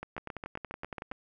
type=two click trains; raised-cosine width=0.5 ms; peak=-23 / -23 dBFS; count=11 / 9; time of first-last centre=0.18-1.115 / 0.03-1.118 s; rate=10.7 / 7.35 Hz; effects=none